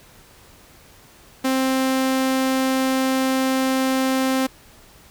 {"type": "tone", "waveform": "sawtooth", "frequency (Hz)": 263, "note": "C4", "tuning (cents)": 9, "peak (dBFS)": -14, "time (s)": [1.44, 4.47], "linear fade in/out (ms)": 10, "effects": ["pink hiss -49 dBFS RMS until 5.1 s"]}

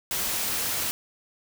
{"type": "noise", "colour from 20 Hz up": "white", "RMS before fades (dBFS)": -28, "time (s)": [0.11, 0.91], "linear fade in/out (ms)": 0, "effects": []}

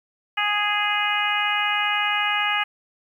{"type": "harmonic tone", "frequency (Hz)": 414.7, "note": "G#4", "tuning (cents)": -3, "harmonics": [2, 3, 4, 5, 6, 7], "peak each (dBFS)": [-27, -27, -27, -27, -27, -27], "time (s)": [0.37, 2.64], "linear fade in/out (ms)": 10, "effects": ["9-bit"]}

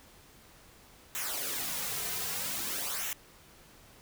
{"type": "noise with flanger", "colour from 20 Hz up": "white", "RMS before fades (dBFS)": -35, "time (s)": [1.15, 3.13], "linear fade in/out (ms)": 0, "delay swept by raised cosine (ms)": [0.21, 3.61], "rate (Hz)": 0.52, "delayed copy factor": -0.7, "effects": ["pink hiss -57 dBFS RMS until 4.01 s"]}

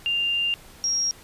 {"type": "tone pair in turn", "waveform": "sine", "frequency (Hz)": [2794, 5606], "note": ["F7", "F8"], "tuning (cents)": [0, 6], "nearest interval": "octave", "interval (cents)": 1206, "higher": "second", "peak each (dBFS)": -21, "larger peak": "neither", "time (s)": [[0.06, 0.54], [0.84, 1.11]], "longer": "first", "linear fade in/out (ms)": 0, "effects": ["pink hiss -48 dBFS RMS until 1.23 s", "resampled to 32000 Hz"]}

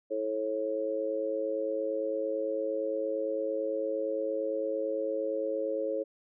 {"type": "harmonic tone", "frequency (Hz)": 108.8, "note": "A2", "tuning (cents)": -19, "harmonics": [3, 4, 5], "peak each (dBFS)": [-37, -34, -31], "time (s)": [0.1, 6.04], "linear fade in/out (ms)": 20, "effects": []}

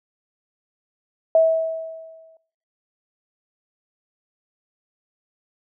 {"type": "tone with exponential decay", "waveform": "sine", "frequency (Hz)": 648, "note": "E5", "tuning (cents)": -30, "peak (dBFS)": -10, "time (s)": [1.35, 2.37], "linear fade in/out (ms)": 2, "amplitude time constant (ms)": 220, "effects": ["noise-tail reverb RT60 0.6 s tail -21 dB re dry"]}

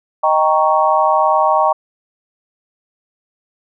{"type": "chord", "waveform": "sine", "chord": "Eb dominant seventh", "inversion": "none", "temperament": "equal", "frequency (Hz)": [622.3, 784, 932.3, 1108.7], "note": ["Eb5", "G5", "Bb5", "Db6"], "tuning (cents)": [0, 0, 0, 0], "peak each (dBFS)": -16, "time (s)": [0.23, 1.73], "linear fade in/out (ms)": 10, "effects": []}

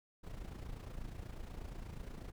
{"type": "noise with amplitude modulation", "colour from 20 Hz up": "brown", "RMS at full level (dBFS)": -43, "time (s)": [0.23, 2.32], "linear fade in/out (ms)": 20, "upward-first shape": "sine", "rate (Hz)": 28.3, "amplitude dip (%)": 65, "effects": []}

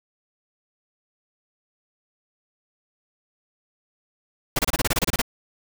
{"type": "noise bursts", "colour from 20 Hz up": "pink", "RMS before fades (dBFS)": -21, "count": 12, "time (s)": [4.56, 5.217], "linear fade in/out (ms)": 5, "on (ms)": 30, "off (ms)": 27, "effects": []}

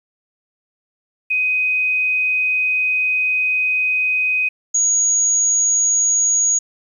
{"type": "tone pair in turn", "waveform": "sine", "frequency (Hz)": [2508, 6696], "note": ["D#7", "G#8"], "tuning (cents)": [13, 13], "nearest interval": "octave + perfect fourth", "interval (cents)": 1700, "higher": "second", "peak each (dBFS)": [-15, -13], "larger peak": "second", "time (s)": [[1.3, 4.49], [4.74, 6.59]], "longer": "first", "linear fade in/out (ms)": 10, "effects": ["9-bit"]}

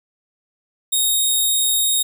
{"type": "tone", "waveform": "10% pulse", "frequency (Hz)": 3729, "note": "A#7", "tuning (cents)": 0, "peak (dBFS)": -8, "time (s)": [0.92, 2.03], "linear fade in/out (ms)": 10, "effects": []}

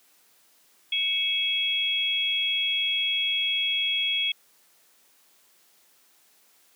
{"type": "tone cluster", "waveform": "sine", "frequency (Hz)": [2234, 2601, 3314], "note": ["C#7", "E7", "G#7"], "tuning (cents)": [13, -24, -4], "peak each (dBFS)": [-33, -30, -24], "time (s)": [0.92, 4.32], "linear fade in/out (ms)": 5, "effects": ["white hiss -61 dBFS RMS until 6.75 s", "high-pass 200 Hz 12 dB/octave"]}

